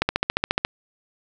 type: click train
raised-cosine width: 0.3 ms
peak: -3 dBFS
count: 10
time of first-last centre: 0.02-0.649 s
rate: 14.3 Hz
effects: none